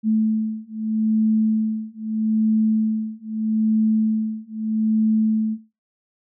sine beating tone pair, 218.1 / 218.89 Hz, A3 / A3, -15 / -9 cents, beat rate 0.79 Hz, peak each -21 dBFS, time 0.03-5.58 s, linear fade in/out 50 ms, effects noise-tail reverb RT60 0.3 s tail -18 dB re dry

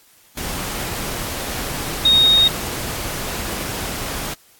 sine tone in noise, 3729 Hz, A#7, in tune, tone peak -10 dBFS, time 2.05-2.48 s, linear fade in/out 5 ms, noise pink, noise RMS -26 dBFS, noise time 0.37-4.34 s, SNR +13 dB, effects white hiss -52 dBFS RMS until 4.59 s + AAC 64 kbps

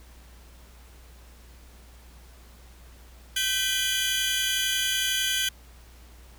sawtooth tone cluster, 1541 / 1974 / 2427 / 3051 / 3349 Hz, G6 / B6 / D#7 / G7 / G#7, -30 / -1 / -44 / -48 / +14 cents, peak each -27 / -33 / -32 / -25 / -26 dBFS, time 3.36-5.49 s, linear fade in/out 5 ms, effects added 60 Hz sine -48 dBFS peak until 6.38 s + pink hiss -55 dBFS RMS until 6.38 s

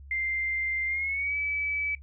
sine tone with pitch glide, 2093 to 2296 Hz, C7 to D7, 0 to -40 cents, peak -27 dBFS, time 0.11-1.95 s, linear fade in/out 2 ms, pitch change +160 cents, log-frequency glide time 0.87-1.36 s, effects noise-tail reverb RT60 0.1 s tail -17 dB re dry + added 69 Hz sine -44 dBFS peak until 2.02 s

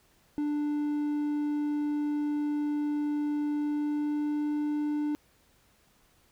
triangle tone with pitch glide, 295.2 to 297.1 Hz, D4 to D4, +9 to +20 cents, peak -25 dBFS, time 0.38-5.15 s, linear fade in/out 0 ms, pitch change +11 cents, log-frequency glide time 3.51-4.51 s, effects pink hiss -65 dBFS RMS until 6.31 s

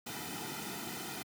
pink noise with comb filter, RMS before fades -41 dBFS, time 0.06-1.23 s, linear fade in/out 10 ms, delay 1.8 ms, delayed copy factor -0.75, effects high-pass 150 Hz 12 dB/octave

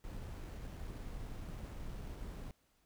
brown noise with sample-and-hold, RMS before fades -45 dBFS, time 0.04-2.51 s, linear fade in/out 0 ms, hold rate 8820 Hz, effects pink hiss -75 dBFS RMS until 2.85 s

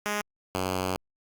5% pulse tone pair in turn, 207.7 / 92.95 Hz, G#3 / F#2, 0 / +8 cents, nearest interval octave + major second, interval 1392 cents, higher first, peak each -16 dBFS, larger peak neither, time 0.06-0.21 / 0.55-0.96 s, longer second, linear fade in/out 0 ms, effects Opus 48 kbps

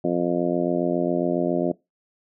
harmonic tone, 87.31 Hz, F2, in tune, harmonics 2 / 3 / 4 / 5 / 6 / 7 / 8, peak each -28 / -26 / -25 / -31 / -32 / -27 / -34 dBFS, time 0.04-1.72 s, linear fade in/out 5 ms, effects noise-tail reverb RT60 0.2 s tail -21 dB re dry

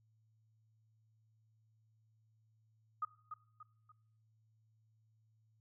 sine tone with echo, 1244.5 Hz, D#6, in tune, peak -34 dBFS, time 3.02-3.05 s, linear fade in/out 5 ms, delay 290 ms, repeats 3, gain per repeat -8 dB, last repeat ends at 3.92 s, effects noise-tail reverb RT60 0.7 s tail -20 dB re dry + added 110 Hz sine -70 dBFS peak until 5.6 s

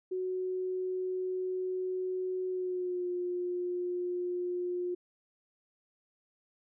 sine tone with pitch glide, 370 to 356.6 Hz, F#4 to F4, 0 to +36 cents, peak -31 dBFS, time 0.11-4.95 s, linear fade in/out 10 ms, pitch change -64 cents, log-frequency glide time 2.49-3.08 s, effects none

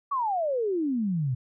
sine exponential sweep, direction down, 1156 to 120 Hz, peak -24 dBFS, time 0.11-1.35 s, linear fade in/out 10 ms, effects none

